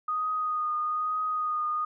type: tone with vibrato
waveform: sine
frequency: 1239 Hz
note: D#6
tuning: 8 cents flat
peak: -26 dBFS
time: 0.08-1.85 s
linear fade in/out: 5 ms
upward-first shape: triangle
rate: 1.1 Hz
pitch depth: 23 cents each way
effects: none